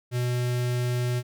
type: tone with notch filter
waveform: square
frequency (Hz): 123.1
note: B2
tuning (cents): -5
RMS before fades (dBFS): -26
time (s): 0.11-1.23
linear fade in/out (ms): 50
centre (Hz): 1000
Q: 1.9
effects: none